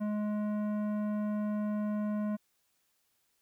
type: tone with tanh clipping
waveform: sine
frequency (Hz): 210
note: G#3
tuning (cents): +19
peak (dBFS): -32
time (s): 0-2.37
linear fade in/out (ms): 20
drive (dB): 13
effects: white hiss -75 dBFS RMS until 3.41 s